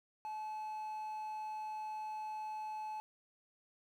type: tone with quantisation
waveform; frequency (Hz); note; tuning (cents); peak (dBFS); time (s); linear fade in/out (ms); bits
triangle; 861; A5; -38; -38; 0.25-3; 0; 11
effects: none